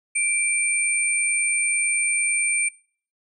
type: tone pair together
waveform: sine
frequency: 2349 / 8869 Hz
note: D7 / C#9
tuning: 0 / 0 cents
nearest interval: octave + major seventh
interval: 2300 cents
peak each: -23 / -22 dBFS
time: 0.15-2.69 s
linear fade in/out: 10 ms
effects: noise-tail reverb RT60 0.5 s tail -23 dB re dry